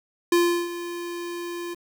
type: tone with ADSR envelope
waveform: square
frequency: 346.2 Hz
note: F4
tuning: 15 cents flat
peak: -16 dBFS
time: 0.32-1.75 s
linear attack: 4 ms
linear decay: 350 ms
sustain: -14 dB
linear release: 21 ms
effects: 8-bit